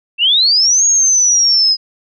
sine linear two-way sweep, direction up then down, 2627 to 6645 to 5010 Hz, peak -8 dBFS, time 0.18-1.77 s, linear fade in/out 50 ms, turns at 0.85 s, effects none

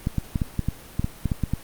clicks, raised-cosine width 5 ms, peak -10 dBFS, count 12, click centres 0.071 / 0.183 / 0.358 / 0.418 / 0.593 / 0.686 / 0.995 / 1.044 / 1.257 / 1.318 / 1.437 / 1.536 s, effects pink hiss -44 dBFS RMS until 1.63 s + Opus 32 kbps

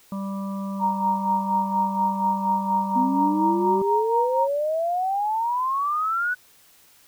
harmonic tone, 196 Hz, G3, in tune, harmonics 1 / 3 / 5 / 6, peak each -27 / -39 / -39 / -40 dBFS, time 0.12-3.82 s, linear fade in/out 2 ms
sine tone with tremolo, 932.3 Hz, A#5, in tune, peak -18 dBFS, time 0.79-4.48 s, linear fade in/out 50 ms, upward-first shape sine, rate 4.2 Hz, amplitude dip 70%
sine exponential sweep, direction up, 246.9 to 1500 Hz, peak -21 dBFS, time 2.95-6.35 s, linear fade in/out 20 ms
effects white hiss -55 dBFS RMS until 7.07 s

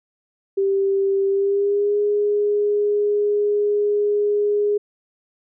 sine tone with pitch glide, 392 to 413.4 Hz, G4 to G#4, 0 to -8 cents, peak -16 dBFS, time 0.57-4.78 s, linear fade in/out 10 ms, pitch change +92 cents, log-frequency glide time 1.28-1.99 s, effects none

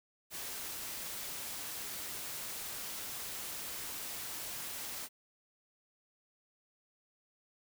white noise, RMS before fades -42 dBFS, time 0.3-5.09 s, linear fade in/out 50 ms, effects none

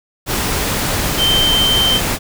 sine tone in noise, 3115 Hz, G7, 12 cents flat, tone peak -12 dBFS, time 1.17-2.01 s, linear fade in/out 50 ms, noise pink, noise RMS -18 dBFS, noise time 0.26-2.19 s, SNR +3 dB, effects none

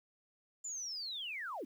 sine linear sweep, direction down, 7200 to 210.5 Hz, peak -39 dBFS, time 0.64-1.65 s, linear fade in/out 10 ms, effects 11-bit

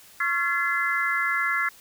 harmonic tone with a mistuned harmonic, 341.9 Hz, F4, 37 cents flat, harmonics 3 / 4 / 5 / 6, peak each -32 / -27 / -26 / -27 dBFS, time 0.2-1.69 s, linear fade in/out 5 ms, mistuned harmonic 3, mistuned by +120 cents, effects white hiss -51 dBFS RMS until 1.8 s

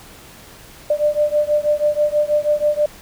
sine beating tone pair, 593 / 599.2 Hz, D5 / D5, +17 / +35 cents, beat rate 6.2 Hz, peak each -17 / -18 dBFS, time 0.9-2.86 s, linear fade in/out 5 ms, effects pink hiss -42 dBFS RMS until 3.01 s

